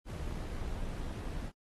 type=noise with amplitude modulation; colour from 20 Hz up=brown; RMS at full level=-37 dBFS; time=0.05-1.52 s; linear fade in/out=50 ms; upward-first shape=sine; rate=62.4 Hz; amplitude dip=30%; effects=AAC 32 kbps